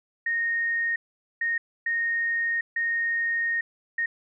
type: tone bursts at uneven times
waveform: sine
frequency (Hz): 1854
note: A#6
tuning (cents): -10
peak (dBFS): -23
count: 5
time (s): 0.26-0.96 / 1.41-1.58 / 1.86-2.61 / 2.76-3.61 / 3.98-4.06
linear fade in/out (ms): 5
effects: none